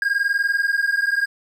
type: tone pair together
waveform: triangle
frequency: 1613.4 / 1634 Hz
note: G6 / G#6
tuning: +49 / -29 cents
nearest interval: unison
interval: 22 cents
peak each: -19 dBFS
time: 0.02-1.26 s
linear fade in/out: 2 ms
effects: none